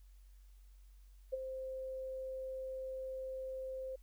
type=tone with ADSR envelope; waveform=sine; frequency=523.3 Hz; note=C5; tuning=in tune; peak=-32 dBFS; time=1.32-3.96 s; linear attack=18 ms; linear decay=20 ms; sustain=-8 dB; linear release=8 ms; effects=added 47 Hz sine -56 dBFS peak until 4.02 s + white hiss -75 dBFS RMS until 4.02 s